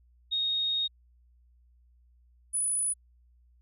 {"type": "tone pair in turn", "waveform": "sine", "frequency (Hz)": [3729, 9927], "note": ["A#7", "D#9"], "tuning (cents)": [0, -5], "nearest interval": "octave + perfect fourth", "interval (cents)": 1695, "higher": "second", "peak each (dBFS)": -26, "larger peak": "neither", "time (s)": [[0.31, 0.88], [2.53, 2.94]], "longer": "first", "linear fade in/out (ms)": 20, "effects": ["added 60 Hz sine -59 dBFS peak until 3.61 s"]}